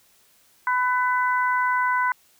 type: harmonic tone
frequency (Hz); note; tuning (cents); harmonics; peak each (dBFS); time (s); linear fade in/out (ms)
500; B4; +21; 2 / 3 / 4; -21 / -24 / -30; 0.67-2.12; 2
effects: white hiss -59 dBFS RMS until 2.39 s